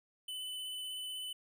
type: tone with vibrato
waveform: square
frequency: 3011 Hz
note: F#7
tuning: 30 cents sharp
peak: -40 dBFS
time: 0.28-1.33 s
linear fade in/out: 5 ms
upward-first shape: square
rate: 16 Hz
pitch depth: 12 cents each way
effects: none